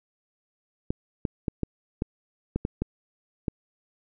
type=clicks; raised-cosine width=3 ms; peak=-13 dBFS; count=9; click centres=0.905 / 1.252 / 1.482 / 1.633 / 2.021 / 2.56 / 2.651 / 2.82 / 3.482 s; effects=none